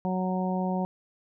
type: harmonic tone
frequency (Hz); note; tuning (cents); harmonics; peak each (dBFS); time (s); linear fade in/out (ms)
185; F#3; 0; 1 / 2 / 3 / 4 / 5; -27 / -36 / -35 / -34 / -36; 0.05-0.85; 0
effects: none